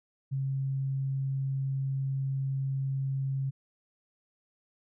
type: tone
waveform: sine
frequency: 135.3 Hz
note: C#3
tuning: 42 cents flat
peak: -28 dBFS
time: 0.31-3.51 s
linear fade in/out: 20 ms
effects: none